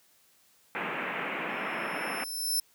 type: band-pass noise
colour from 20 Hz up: white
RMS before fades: -34 dBFS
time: 0.75-2.24 s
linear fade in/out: 0 ms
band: 160 to 2600 Hz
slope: 48 dB/octave
type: tone with exponential growth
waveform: 15% pulse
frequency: 5310 Hz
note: E8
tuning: 12 cents sharp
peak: -19 dBFS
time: 1.49-2.6 s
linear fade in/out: 5 ms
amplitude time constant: 240 ms
effects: white hiss -64 dBFS RMS until 2.74 s + high-pass 60 Hz 12 dB/octave